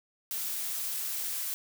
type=noise; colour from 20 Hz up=blue; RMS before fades=-34 dBFS; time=0.31-1.54 s; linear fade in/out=0 ms; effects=none